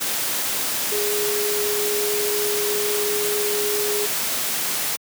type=tone in noise; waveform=sine; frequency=415.3 Hz; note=G#4; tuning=in tune; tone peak=-23 dBFS; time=0.91-4.07 s; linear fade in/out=20 ms; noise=white; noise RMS=-24 dBFS; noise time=0-4.97 s; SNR=-2 dB; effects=high-pass 150 Hz 12 dB/octave